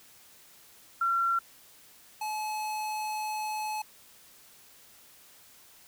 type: tone pair in turn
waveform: sine / square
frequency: 1365 / 856.9 Hz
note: F6 / A5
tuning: -40 / -46 cents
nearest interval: minor sixth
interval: 806 cents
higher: first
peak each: -24 / -32 dBFS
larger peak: first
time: 1.01-1.39 / 2.21-3.82 s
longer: second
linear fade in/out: 5 ms
effects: white hiss -56 dBFS RMS until 5.87 s